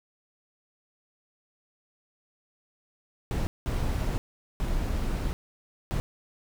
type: noise bursts at uneven times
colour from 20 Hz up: brown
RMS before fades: -28 dBFS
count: 4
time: 3.31-3.47 / 3.66-4.18 / 4.6-5.33 / 5.91-6 s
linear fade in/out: 0 ms
effects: none